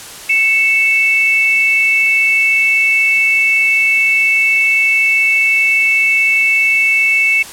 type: tone pair together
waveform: sine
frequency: 2217 / 2642 Hz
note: C#7 / E7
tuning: 0 / +3 cents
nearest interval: minor third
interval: 303 cents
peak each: -12 dBFS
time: 0.29-7.43 s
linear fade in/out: 10 ms
effects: white hiss -31 dBFS RMS until 7.52 s + low-pass 11000 Hz 12 dB/octave